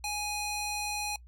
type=tone with band-pass filter; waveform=square; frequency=830.6 Hz; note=G#5; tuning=in tune; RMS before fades=-34 dBFS; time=0.04-1.16 s; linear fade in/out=2 ms; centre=5900 Hz; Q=0.54; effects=noise-tail reverb RT60 0.1 s tail -22 dB re dry + added 60 Hz sine -49 dBFS peak until 1.27 s